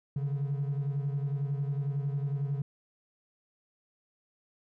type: beating tone pair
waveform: triangle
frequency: 138.59 / 149.59 Hz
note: C#3 / D3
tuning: 0 / +32 cents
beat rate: 11 Hz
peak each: -27 / -33 dBFS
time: 0.16-2.62 s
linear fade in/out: 5 ms
effects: tanh soft clip ceiling -23 dBFS